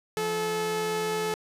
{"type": "tone pair together", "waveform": "sawtooth", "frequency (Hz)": [171.9, 432.6], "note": ["F3", "A4"], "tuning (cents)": [-27, -29], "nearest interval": "octave + major third", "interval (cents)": 1598, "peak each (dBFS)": [-32, -23], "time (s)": [0.17, 1.34], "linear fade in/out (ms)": 0, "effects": ["resampled to 32000 Hz", "10-bit"]}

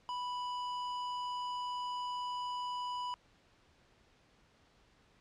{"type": "tone with hard clipping", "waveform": "sine", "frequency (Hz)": 987.8, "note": "B5", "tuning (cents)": 0, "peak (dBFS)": -38, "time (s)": [0.09, 3.14], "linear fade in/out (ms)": 0, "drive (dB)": 14, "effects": ["pink hiss -67 dBFS RMS until 5.2 s", "low-pass 5000 Hz 12 dB/octave"]}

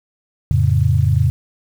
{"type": "chord", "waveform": "sine", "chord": "F augmented", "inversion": "none", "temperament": "equal", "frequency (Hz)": [87.31, 110, 138.59], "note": ["F2", "A2", "C#3"], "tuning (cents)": [0, 0, 0], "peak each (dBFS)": -16, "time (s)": [0.51, 1.3], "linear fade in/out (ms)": 0, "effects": ["7-bit"]}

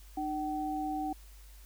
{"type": "tone pair together", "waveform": "sine", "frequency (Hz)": [302.7, 762.8], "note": ["D#4", "G5"], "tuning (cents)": [-48, -47], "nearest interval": "octave + major third", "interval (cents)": 1601, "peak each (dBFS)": [-35, -34], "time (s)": [0.17, 1.13], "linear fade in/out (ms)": 5, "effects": ["added 50 Hz sine -50 dBFS peak until 1.65 s", "white hiss -60 dBFS RMS until 1.65 s"]}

